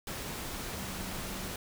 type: tone in noise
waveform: sine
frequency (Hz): 190.2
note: F#3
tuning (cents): +48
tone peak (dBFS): -45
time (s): 0.73-1.51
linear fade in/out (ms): 2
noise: pink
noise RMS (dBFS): -39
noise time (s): 0.07-1.56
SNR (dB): -9
effects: none